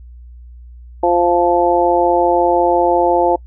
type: harmonic tone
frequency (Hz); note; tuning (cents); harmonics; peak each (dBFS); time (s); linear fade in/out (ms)
174.4; F3; -2; 2 / 3 / 4 / 5; -16 / -16 / -16 / -16; 1.03-3.36; 5
effects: noise-tail reverb RT60 0.1 s tail -26 dB re dry + added 60 Hz sine -34 dBFS peak until 3.46 s